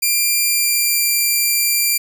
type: tone with pitch glide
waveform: 5% pulse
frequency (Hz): 2385 to 2369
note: D7 to D7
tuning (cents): +26 to +14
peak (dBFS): -5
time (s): 0.02-1.98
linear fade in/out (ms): 10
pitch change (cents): -12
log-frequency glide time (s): 0.43-1.09
effects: none